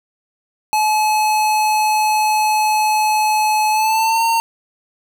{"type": "tone with pitch glide", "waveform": "square", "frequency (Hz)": [857, 913.2], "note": ["A5", "A#5"], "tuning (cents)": [-46, -36], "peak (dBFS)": -14, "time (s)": [0.73, 4.4], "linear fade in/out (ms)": 0, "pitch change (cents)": 110, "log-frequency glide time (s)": [3.71, 4.23], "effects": []}